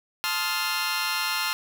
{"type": "chord", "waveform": "15% pulse", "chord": "F dominant seventh", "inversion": "first", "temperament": "just", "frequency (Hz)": [873.1, 1047.7, 1257.2, 1396.9], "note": ["A5", "C6", "Eb6", "F6"], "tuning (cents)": [-14, 2, 18, 0], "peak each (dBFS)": [-26, -25, -27, -22], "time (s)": [0.24, 1.53], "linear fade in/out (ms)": 0, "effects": []}